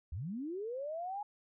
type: linear sweep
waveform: sine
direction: up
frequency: 64.8 to 843 Hz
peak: -37 dBFS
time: 0.12-1.23 s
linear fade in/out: 5 ms
effects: none